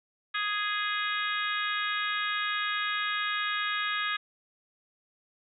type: harmonic tone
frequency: 415.3 Hz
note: G#4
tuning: in tune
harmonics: 3 / 4 / 5 / 6 / 7 / 8 / 9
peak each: -33 / -32 / -37 / -38 / -42 / -38 / -38 dBFS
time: 0.34-4.17 s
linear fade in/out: 10 ms
effects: none